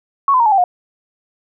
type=tone with pitch steps; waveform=sine; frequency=1108.7 / 1016.7 / 932.3 / 854.9 / 784 / 718.9 Hz; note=C#6 / B5 / A#5 / G#5 / G5 / F5; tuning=0 / +50 / 0 / +50 / 0 / +50 cents; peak=-9 dBFS; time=0.28-0.64 s; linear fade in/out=2 ms; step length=60 ms; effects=none